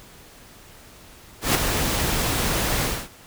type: noise with ADSR envelope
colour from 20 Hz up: pink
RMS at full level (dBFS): -17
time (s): 1.41-3.09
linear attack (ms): 140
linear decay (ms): 4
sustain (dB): -6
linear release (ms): 250
effects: pink hiss -47 dBFS RMS until 3.26 s